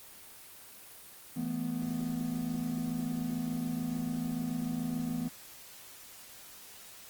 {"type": "chord", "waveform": "triangle", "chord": "E suspended fourth", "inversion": "none", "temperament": "equal", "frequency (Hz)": [164.81, 220, 246.9], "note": ["E3", "A3", "B3"], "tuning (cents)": [0, 0, 0], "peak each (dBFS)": [-36, -36, -32], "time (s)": [1.36, 5.29], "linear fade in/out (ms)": 10, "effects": ["white hiss -51 dBFS RMS until 7.09 s", "Opus 24 kbps"]}